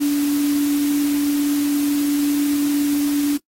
sine tone in noise, 288.6 Hz, D4, 30 cents flat, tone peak -15 dBFS, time 0-3.38 s, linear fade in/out 20 ms, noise white, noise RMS -31 dBFS, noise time 0-3.38 s, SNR +13 dB, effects noise-tail reverb RT60 0.1 s tail -20 dB re dry + AAC 48 kbps

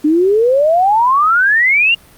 sine exponential sweep, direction up, 292.6 to 2857 Hz, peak -8 dBFS, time 0.04-1.95 s, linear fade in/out 10 ms, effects pink hiss -44 dBFS RMS until 2.17 s + Opus 48 kbps

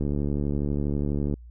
click train, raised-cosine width 3 ms, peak -15 dBFS, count 97, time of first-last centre 0.01-1.34 s, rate 72.2 Hz, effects added 59 Hz sine -42 dBFS peak until 1.5 s

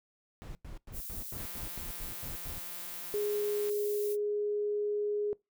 brown noise bursts, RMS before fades -43 dBFS, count 10, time 0.42-2.584 s, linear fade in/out 0 ms, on 130 ms, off 96 ms
violet noise, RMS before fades -42 dBFS, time 0.92-4.17 s, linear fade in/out 50 ms
click train, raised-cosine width 0.2 ms, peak -33 dBFS, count 404, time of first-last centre 1.38-3.696 s, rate 174 Hz
sine tone, 415.3 Hz, G#4, in tune, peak -29 dBFS, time 3.14-5.33 s, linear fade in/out 0 ms
effects noise-tail reverb RT60 0.2 s tail -23 dB re dry

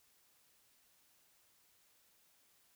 silence, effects white hiss -71 dBFS RMS until 2.75 s

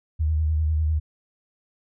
sine tone with vibrato, 77.78 Hz, D#2, in tune, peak -19 dBFS, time 0.19-1 s, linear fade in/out 20 ms, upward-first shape sine, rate 10 Hz, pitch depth 43 cents each way, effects none

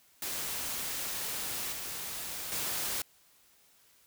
white noise with level steps, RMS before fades -36 / -39 / -34 dBFS, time 0.22-3.02 s, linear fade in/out 2 ms, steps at 1.72 / 2.52 s, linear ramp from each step 2 ms, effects white hiss -64 dBFS RMS until 4.06 s

